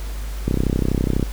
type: click train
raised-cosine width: 3 ms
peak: -6 dBFS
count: 25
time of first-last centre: 0.48-1.228 s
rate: 32.1 Hz
effects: added 50 Hz sine -25 dBFS peak until 1.32 s + pink hiss -39 dBFS RMS until 1.32 s

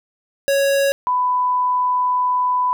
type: tone pair in turn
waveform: square / sine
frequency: 554.4 / 997 Hz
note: C#5 / B5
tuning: 0 / +16 cents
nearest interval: minor seventh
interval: 1016 cents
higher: second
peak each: -15 dBFS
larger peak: neither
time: 0.48-0.92 / 1.07-2.73 s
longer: second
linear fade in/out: 0 ms
effects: none

